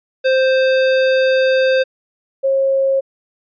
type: tone pair in turn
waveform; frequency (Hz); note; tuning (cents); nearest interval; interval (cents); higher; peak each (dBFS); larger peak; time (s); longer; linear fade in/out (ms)
square / sine; 523.3 / 540.2; C5 / C#5; 0 / -45; minor second; 55; second; -12 / -12; neither; 0.24-1.84 / 2.43-3.01; first; 20
effects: resampled to 11025 Hz